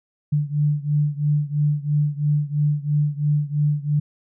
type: beating tone pair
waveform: sine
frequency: 146.7 / 149.7 Hz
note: D3 / D3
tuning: -2 / +33 cents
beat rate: 3 Hz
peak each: -20 / -22 dBFS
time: 0.32-4 s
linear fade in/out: 10 ms
effects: none